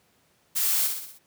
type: noise with echo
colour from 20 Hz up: blue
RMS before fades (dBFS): -25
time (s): 0.55-0.88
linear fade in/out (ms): 20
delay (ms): 62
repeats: 5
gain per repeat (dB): -5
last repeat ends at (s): 1.19
effects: pink hiss -65 dBFS RMS until 1.26 s + high-pass 100 Hz 12 dB/octave